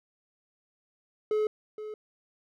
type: tone with echo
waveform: triangle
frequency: 427.5 Hz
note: A4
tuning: 50 cents flat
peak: -22 dBFS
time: 1.31-1.47 s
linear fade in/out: 2 ms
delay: 470 ms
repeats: 1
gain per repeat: -12 dB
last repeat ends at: 1.94 s
effects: none